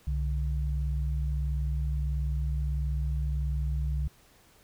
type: tone pair together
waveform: sine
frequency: 65.4 / 146.92 Hz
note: C2 / D3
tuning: 0 / +1 cents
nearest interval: octave + major second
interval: 1401 cents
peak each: -27 / -34 dBFS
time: 0.07-4.08 s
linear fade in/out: 5 ms
effects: pink hiss -60 dBFS RMS until 4.63 s